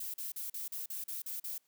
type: noise bursts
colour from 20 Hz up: violet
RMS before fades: -40 dBFS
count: 9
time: 0-1.58 s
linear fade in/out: 5 ms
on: 140 ms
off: 40 ms
effects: white hiss -75 dBFS RMS until 1.67 s + high-pass 100 Hz 12 dB/octave